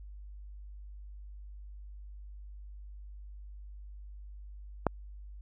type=click; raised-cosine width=1 ms; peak=-11 dBFS; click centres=4.867 s; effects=added 50 Hz sine -44 dBFS peak until 5.41 s